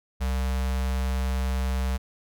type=tone with notch filter; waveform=square; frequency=65 Hz; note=C2; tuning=11 cents flat; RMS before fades=-26 dBFS; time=0.2-1.98 s; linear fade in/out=20 ms; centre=320 Hz; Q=1.4; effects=none